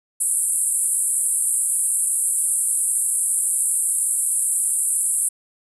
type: band-pass noise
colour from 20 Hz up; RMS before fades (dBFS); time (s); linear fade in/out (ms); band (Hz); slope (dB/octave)
pink; -21; 0.2-5.29; 10; 8200 to 11000; 96
effects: none